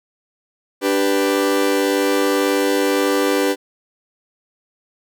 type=chord; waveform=40% pulse; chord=G major; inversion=second; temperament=equal; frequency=293.7 / 392 / 493.9 Hz; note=D4 / G4 / B4; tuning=0 / 0 / 0 cents; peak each=-19 dBFS; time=0.81-3.56 s; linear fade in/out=50 ms; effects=none